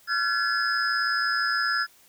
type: tone cluster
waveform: sine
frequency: 1368 / 1487 / 1579 / 1705 / 5060 Hz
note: F6 / F#6 / G6 / G#6 / D#8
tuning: -36 / +8 / +12 / +45 / +28 cents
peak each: -26 / -30 / -35 / -26 / -29 dBFS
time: 0.07-1.87 s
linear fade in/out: 50 ms
effects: tanh soft clip ceiling -15 dBFS + white hiss -57 dBFS RMS until 2.08 s